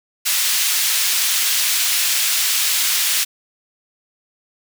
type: high-pass noise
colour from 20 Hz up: pink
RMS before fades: -18 dBFS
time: 0.25-3.25 s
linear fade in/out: 20 ms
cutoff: 2800 Hz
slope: 12 dB/octave
effects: none